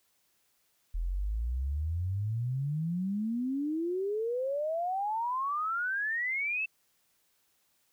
sine exponential sweep, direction up, 40.22 to 2674 Hz, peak -29 dBFS, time 0.94-6.66 s, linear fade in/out 10 ms, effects white hiss -72 dBFS RMS until 7.92 s

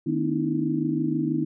sine tone cluster, 153.7 / 221 / 251.2 / 298 / 324.3 Hz, D#3 / A3 / B3 / D4 / E4, -21 / +8 / +30 / +25 / -28 cents, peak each -29 / -36 / -28 / -28 / -27 dBFS, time 0.06-1.45 s, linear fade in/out 10 ms, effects none

